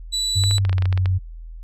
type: tone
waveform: 35% pulse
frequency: 3951 Hz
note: B7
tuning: in tune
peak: -18 dBFS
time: 0.12-0.59 s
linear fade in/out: 20 ms
type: tone with pitch glide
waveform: sine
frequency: 97.7 to 93.07 Hz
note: G2 to F#2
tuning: -5 to +11 cents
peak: -16 dBFS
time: 0.35-1.19 s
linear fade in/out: 20 ms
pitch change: -84 cents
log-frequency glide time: 0.64-0.7 s
type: clicks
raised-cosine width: 0.3 ms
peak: -14 dBFS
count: 12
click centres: 0.438 / 0.511 / 0.582 / 0.651 / 0.695 / 0.729 / 0.782 / 0.823 / 0.856 / 0.927 / 0.976 / 1.058 s
effects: added 41 Hz sine -33 dBFS peak until 1.63 s + resampled to 32000 Hz